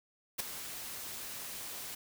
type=noise with ADSR envelope; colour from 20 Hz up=white; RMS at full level=-31 dBFS; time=0.38-1.95 s; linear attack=20 ms; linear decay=7 ms; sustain=-12 dB; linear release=7 ms; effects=none